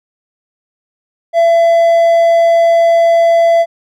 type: tone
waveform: triangle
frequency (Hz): 672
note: E5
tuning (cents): +33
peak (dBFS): -4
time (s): 1.33-3.66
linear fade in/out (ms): 50
effects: none

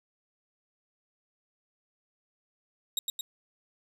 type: tone with echo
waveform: 25% pulse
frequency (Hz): 3781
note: A#7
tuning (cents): +24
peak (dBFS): -23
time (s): 2.97-2.99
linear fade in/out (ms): 2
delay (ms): 110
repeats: 2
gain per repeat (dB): -3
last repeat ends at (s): 3.21
effects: 10-bit

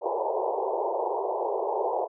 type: band-pass noise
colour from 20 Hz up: pink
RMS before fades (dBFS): -28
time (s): 0.01-2.08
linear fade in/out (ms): 50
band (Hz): 370 to 980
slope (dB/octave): 96
effects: none

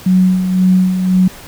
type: tone with tremolo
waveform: sine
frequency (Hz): 185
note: F#3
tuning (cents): 0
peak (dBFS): -6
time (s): 0.06-1.28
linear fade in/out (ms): 5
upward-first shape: sine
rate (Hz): 1.9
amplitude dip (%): 55
effects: pink hiss -35 dBFS RMS until 1.47 s

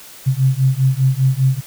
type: beating tone pair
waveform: sine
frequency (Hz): 130 / 135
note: C3 / C#3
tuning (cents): -11 / -45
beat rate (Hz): 5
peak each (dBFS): -15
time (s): 0.26-1.61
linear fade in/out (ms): 20
effects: white hiss -39 dBFS RMS until 1.66 s

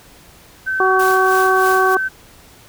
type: tone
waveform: sine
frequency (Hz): 1536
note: G6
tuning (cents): -36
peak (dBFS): -17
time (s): 0.66-2.09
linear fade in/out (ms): 20
type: harmonic tone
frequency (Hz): 376.4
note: F#4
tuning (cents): +30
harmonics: 1 / 2 / 3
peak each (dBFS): -16 / -18 / -16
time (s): 0.8-1.97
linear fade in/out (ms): 2
type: noise with tremolo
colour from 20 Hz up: white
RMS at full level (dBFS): -28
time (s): 0.99-1.95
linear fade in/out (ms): 5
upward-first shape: sine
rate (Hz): 3.2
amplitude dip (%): 65
effects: pink hiss -45 dBFS RMS until 2.68 s

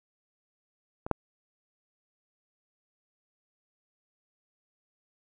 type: clicks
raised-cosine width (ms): 1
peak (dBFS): -22 / -9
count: 2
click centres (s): 1.065 / 1.113
effects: none

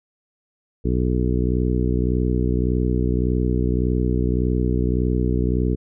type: harmonic tone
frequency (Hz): 61.74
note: B1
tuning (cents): 0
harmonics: 1 / 2 / 3 / 4 / 5 / 6 / 7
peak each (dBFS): -21 / -24 / -26 / -27 / -28 / -29 / -29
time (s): 0.84-5.76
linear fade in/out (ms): 20
effects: none

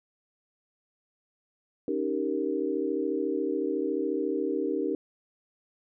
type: chord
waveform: sine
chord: Eb dominant seventh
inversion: third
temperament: equal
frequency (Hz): 277.2 / 311.1 / 392 / 466.2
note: Db4 / Eb4 / G4 / Bb4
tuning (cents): 0 / 0 / 0 / 0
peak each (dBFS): -33 / -31 / -31 / -32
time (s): 1.88-4.95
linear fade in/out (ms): 2
effects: none

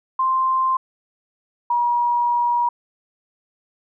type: tone pair in turn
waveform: sine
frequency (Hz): 1046.5 / 958.2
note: C6 / A#5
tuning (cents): 0 / +47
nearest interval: major second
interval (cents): 153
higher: first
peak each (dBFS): -16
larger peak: neither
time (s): 0.19-0.77 / 1.7-2.69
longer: second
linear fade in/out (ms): 5
effects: none

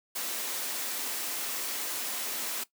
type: high-pass noise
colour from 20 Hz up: white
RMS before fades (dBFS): -34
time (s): 0.15-2.64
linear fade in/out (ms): 10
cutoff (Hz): 220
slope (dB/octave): 48
effects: noise-tail reverb RT60 0.1 s tail -17 dB re dry

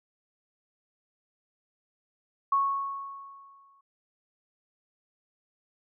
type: tone with exponential decay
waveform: sine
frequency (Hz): 1104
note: C#6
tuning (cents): -7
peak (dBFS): -20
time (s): 2.52-3.81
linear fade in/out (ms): 5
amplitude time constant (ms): 280
effects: none

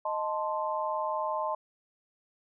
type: chord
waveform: sine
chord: A diminished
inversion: second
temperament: equal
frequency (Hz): 622.3 / 880 / 1046.5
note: Eb5 / A5 / C6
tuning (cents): 0 / 0 / 0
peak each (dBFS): -33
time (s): 0.05-1.55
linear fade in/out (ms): 5
effects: none

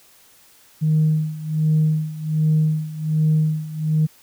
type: tone with tremolo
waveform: sine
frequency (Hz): 155.5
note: D#3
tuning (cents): -1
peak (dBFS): -12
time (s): 0.81-4.07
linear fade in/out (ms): 20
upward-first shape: sine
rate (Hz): 1.3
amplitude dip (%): 85
effects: tanh soft clip ceiling -10 dBFS + white hiss -52 dBFS RMS until 4.22 s

